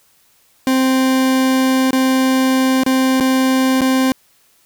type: tone with dropouts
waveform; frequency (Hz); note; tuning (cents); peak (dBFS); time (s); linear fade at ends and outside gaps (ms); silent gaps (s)
40% pulse; 261.6; C4; 0; -11; 0.67-4.12; 1; 1.908-1.93 / 2.835-2.863 / 3.201-3.207 / 3.809-3.816
effects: white hiss -55 dBFS RMS until 4.65 s